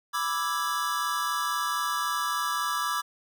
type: chord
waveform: square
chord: E dominant seventh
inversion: second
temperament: equal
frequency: 987.8 / 1174.7 / 1318.5 / 1661.2 Hz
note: B5 / D6 / E6 / G#6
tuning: 0 / 0 / 0 / 0 cents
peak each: -35 / -30 / -34 / -35 dBFS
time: 0.13-3.02 s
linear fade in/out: 20 ms
effects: none